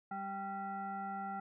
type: tone with frequency modulation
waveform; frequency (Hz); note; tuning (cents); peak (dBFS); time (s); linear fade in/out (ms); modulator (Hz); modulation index
sine; 784; G5; 0; -38; 0.11-1.4; 5; 587; 0.97
effects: none